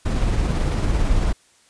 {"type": "noise with tremolo", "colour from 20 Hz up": "brown", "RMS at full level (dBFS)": -18, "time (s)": [0.05, 1.33], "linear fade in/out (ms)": 10, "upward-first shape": "sine", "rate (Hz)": 18, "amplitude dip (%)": 30, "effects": ["white hiss -56 dBFS RMS until 1.69 s", "resampled to 22050 Hz"]}